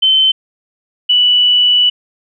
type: tone pair in turn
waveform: sine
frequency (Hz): 3076 / 2960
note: G7 / F#7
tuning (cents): -33 / 0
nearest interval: minor second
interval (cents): 67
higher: first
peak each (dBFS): -7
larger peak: neither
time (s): 0.02-0.32 / 1.09-1.9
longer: second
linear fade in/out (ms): 10
effects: none